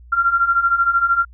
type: beating tone pair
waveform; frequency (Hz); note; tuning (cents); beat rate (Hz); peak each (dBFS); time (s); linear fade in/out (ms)
sine; 1370 / 1383; F6 / F6; -34 / -17; 13; -19 / -15; 0.12-1.25; 10
effects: added 60 Hz sine -40 dBFS peak until 1.33 s